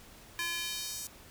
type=tone with high-pass filter sweep; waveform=square; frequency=341.9 Hz; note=F4; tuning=37 cents flat; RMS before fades=-37 dBFS; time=0.39-1.07 s; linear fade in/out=0 ms; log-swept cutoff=1700 to 7100 Hz; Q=1.3; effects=pink hiss -54 dBFS RMS until 1.3 s